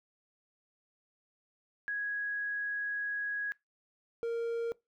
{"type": "tone pair in turn", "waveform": ["sine", "triangle"], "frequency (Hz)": [1661.2, 464.5], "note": ["G#6", "A#4"], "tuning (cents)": [0, -6], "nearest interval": "octave + minor seventh", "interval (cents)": 2206, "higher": "first", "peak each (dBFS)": [-32, -29], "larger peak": "second", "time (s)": [[1.88, 3.52], [4.23, 4.72]], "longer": "first", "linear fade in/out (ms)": 0, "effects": ["noise-tail reverb RT60 0.2 s tail -22 dB re dry"]}